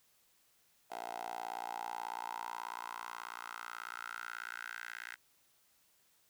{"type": "tone with high-pass filter sweep", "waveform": "10% pulse", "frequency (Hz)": 58.27, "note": "A#1", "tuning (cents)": 0, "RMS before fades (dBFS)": -44, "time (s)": [0.9, 5.16], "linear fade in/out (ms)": 20, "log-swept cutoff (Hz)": [670, 1700], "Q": 5.6, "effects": ["white hiss -71 dBFS RMS until 6.29 s"]}